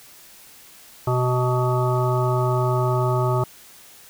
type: harmonic tone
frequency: 125.5 Hz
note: B2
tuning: 28 cents sharp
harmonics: 1 / 3 / 5 / 7 / 9 / 10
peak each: -20 / -25 / -27 / -28 / -30 / -30 dBFS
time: 1.07-3.44 s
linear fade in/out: 5 ms
effects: white hiss -47 dBFS RMS until 4.09 s